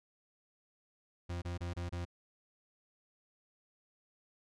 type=tone bursts; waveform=40% pulse; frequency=87.31 Hz; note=F2; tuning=in tune; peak=-36 dBFS; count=5; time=1.29-2.052 s; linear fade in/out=10 ms; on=130 ms; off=28 ms; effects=low-pass 7000 Hz 12 dB/octave